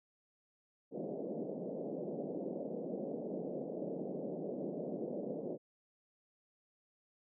white band-pass noise, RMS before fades -41 dBFS, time 0.91-5.58 s, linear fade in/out 50 ms, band 160 to 600 Hz, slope 48 dB/octave, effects none

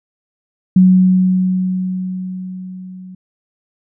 sine tone with level ramp, 185 Hz, F#3, in tune, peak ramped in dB -4 to -31 dBFS, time 0.76-3.15 s, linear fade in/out 5 ms, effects none

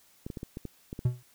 clicks, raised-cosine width 3 ms, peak -24 dBFS, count 8, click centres 0.265 / 0.302 / 0.372 / 0.431 / 0.571 / 0.653 / 0.929 / 0.991 s
triangle tone with exponential decay, 123.47 Hz, B2, in tune, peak -17 dBFS, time 1.05-1.23 s, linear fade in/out 5 ms, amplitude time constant 37 ms
effects white hiss -62 dBFS RMS until 1.34 s

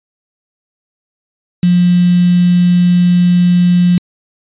sine tone with quantisation, 177 Hz, F3, 23 cents sharp, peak -6 dBFS, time 1.63-3.98 s, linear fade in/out 2 ms, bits 4, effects resampled to 8000 Hz

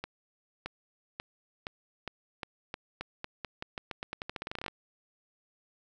accelerating click train, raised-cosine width 0.3 ms, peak -20 dBFS, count 27, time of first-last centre 0.04-4.682 s, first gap 620 ms, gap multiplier 0.87, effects none

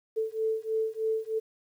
sine beating tone pair, 440 / 443.2 Hz, A4 / A4, 0 / +13 cents, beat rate 3.2 Hz, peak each -30 dBFS, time 0.16-1.4 s, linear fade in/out 20 ms, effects 10-bit

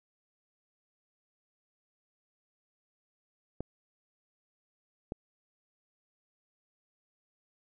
clicks, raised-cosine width 2 ms, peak -22 dBFS, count 2, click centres 3.606 / 5.121 s, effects none

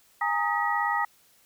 sine tone cluster, 822 / 919 / 1253 / 1926 Hz, G#5 / A#5 / D#6 / B6, -18 / -25 / +12 / -44 cents, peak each -29 dBFS, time 0.21-1.05 s, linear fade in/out 5 ms, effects white hiss -61 dBFS RMS until 1.45 s

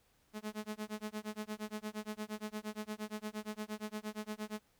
sawtooth tone with tremolo, 213.3 Hz, G#3, 46 cents sharp, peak -33 dBFS, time 0.33-4.61 s, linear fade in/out 50 ms, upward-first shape sine, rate 8.6 Hz, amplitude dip 100%, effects pink hiss -72 dBFS RMS until 4.79 s

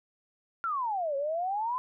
sine exponential two-way sweep, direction down then up, 1400 to 542 to 1034 Hz, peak -28 dBFS, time 0.64-1.78 s, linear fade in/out 0 ms, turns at 1.16 s, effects none

